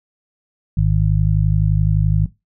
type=harmonic tone; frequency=51.7 Hz; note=G#1; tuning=7 cents flat; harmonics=1 / 2 / 3; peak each=-17 / -17 / -17 dBFS; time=0.77-2.26 s; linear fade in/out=5 ms; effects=noise-tail reverb RT60 0.2 s tail -17 dB re dry